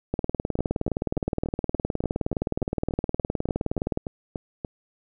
two click trains, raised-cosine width 2 ms, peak -16 / -11 dBFS, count 15 / 75, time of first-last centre 0.59-4.648 / 0.14-3.974 s, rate 3.45 / 19.3 Hz, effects none

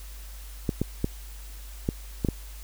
clicks, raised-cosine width 3 ms, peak -11 dBFS, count 6, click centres 0.692 / 0.816 / 1.044 / 1.889 / 2.248 / 2.287 s, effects added 50 Hz sine -39 dBFS peak until 2.63 s + white hiss -49 dBFS RMS until 2.63 s

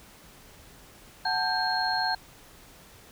sine tone cluster, 741 / 885 / 1585 / 4257 Hz, F#5 / A5 / G6 / C8, +2 / +10 / +19 / +29 cents, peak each -30 dBFS, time 1.25-2.15 s, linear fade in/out 5 ms, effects pink hiss -52 dBFS RMS until 3.11 s

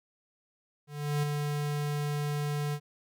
square tone with ADSR envelope, 146.83 Hz, D3, in tune, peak -26 dBFS, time 0.87-2.8 s, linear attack 360 ms, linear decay 8 ms, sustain -4 dB, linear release 67 ms, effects none

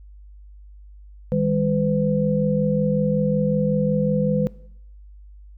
sine tone cluster, 156.3 / 201.7 / 504 Hz, D#3 / G3 / B4, +8 / +50 / +35 cents, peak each -22 dBFS, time 1.32-4.47 s, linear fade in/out 0 ms, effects noise-tail reverb RT60 0.7 s tail -20 dB re dry + added 50 Hz sine -41 dBFS peak until 5.57 s

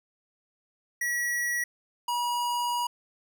square tone pair in turn, 1927 / 963.5 Hz, B6 / B5, -43 / -43 cents, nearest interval octave, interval 1200 cents, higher first, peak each -27 dBFS, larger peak neither, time 1.01-1.64 / 2.08-2.87 s, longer second, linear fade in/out 5 ms, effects none

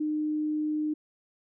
sine tone, 304.6 Hz, D#4, 37 cents flat, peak -26 dBFS, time 0-0.94 s, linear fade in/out 10 ms, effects none

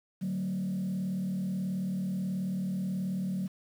sine tone with frequency modulation, 187.3 Hz, F#3, 21 cents sharp, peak -28 dBFS, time 0.21-3.48 s, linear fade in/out 20 ms, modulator 38.5 Hz, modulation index 0.6, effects tanh soft clip ceiling -27 dBFS + 9-bit

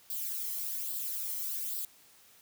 violet noise with flanger, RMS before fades -36 dBFS, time 0.1-1.85 s, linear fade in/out 2 ms, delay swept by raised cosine 0.23 to 0.98 ms, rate 1.2 Hz, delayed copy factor +0.55, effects white hiss -60 dBFS RMS until 2.41 s + high-pass 60 Hz 12 dB/octave

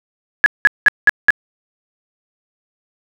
sine tone bursts, 1688 Hz, G#6, 28 cents sharp, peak -4 dBFS, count 5, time 0.44-1.305 s, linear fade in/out 0 ms, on 21 ms, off 190 ms, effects none

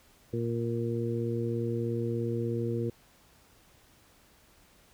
harmonic tone, 116.9 Hz, A#2, 5 cents sharp, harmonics 1 / 2 / 3 / 4, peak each -32 / -35 / -34 / -35 dBFS, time 0.33-2.9 s, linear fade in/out 5 ms, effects pink hiss -61 dBFS RMS until 4.93 s

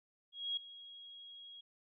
sine tone with ADSR envelope, 3296 Hz, G#7, 14 cents flat, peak -33 dBFS, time 0.32-1.61 s, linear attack 250 ms, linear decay 4 ms, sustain -17 dB, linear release 6 ms, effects none

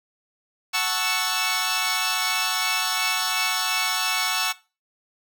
10% pulse chord, F# minor seventh, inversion none, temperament equal, 740 / 880 / 1108.7 / 1318.5 Hz, F#5 / A5 / C#6 / E6, 0 / 0 / 0 / 0 cents, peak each -20 / -21 / -18 / -19 dBFS, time 0.73-4.53 s, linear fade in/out 20 ms, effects noise-tail reverb RT60 0.3 s tail -19 dB re dry

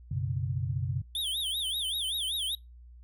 sine chord, F# suspended fourth, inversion none, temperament equal with one note detuned, 93.09 / 123.47 / 138.59 Hz, F#2 / B2 / C#3, +11 / 0 / 0 cents, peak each -33 dBFS, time 0.11-1.02 s, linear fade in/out 5 ms
square tone with vibrato, 3399 Hz, G#7, 39 cents sharp, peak -30 dBFS, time 1.15-2.55 s, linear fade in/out 2 ms, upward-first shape sine, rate 5.2 Hz, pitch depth 200 cents each way
effects noise-tail reverb RT60 0.2 s tail -23 dB re dry + added 60 Hz sine -48 dBFS peak until 3.03 s

